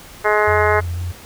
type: harmonic tone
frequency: 211 Hz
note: G#3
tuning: 28 cents sharp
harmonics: 2 / 3 / 4 / 5 / 6 / 7 / 8 / 9 / 10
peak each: -18 / -20 / -21 / -22 / -23 / -23 / -24 / -25 / -25 dBFS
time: 0.24-0.81 s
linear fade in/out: 20 ms
type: tone with vibrato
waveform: sine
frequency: 87.31 Hz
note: F2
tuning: in tune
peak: -21 dBFS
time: 0.47-1.12 s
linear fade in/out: 10 ms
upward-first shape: sine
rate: 4 Hz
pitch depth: 27 cents each way
effects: pink hiss -40 dBFS RMS until 1.25 s